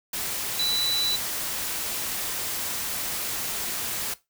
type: tone in noise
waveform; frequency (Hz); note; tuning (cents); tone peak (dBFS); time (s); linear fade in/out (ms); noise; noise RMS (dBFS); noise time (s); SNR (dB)
sine; 3963; B7; +5; -23; 0.59-1.16; 5; white; -30; 0.13-4.14; +4
effects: noise-tail reverb RT60 0.2 s tail -17 dB re dry